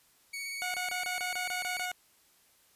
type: tone with vibrato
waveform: sawtooth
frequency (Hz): 2233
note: C#7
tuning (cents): +12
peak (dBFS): -33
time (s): 0.33-1.86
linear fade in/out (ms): 10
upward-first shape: sine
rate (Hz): 16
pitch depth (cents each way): 15
type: tone bursts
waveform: 15% pulse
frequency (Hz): 727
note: F#5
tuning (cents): -31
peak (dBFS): -27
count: 9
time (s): 0.62-1.916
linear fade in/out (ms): 0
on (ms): 120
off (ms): 27
effects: white hiss -65 dBFS RMS until 2.75 s + resampled to 32000 Hz